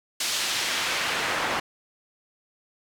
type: noise with band-pass filter sweep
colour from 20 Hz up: pink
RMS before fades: -27 dBFS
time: 0.2-1.6 s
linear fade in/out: 5 ms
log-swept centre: 5300 to 1200 Hz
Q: 0.75
effects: none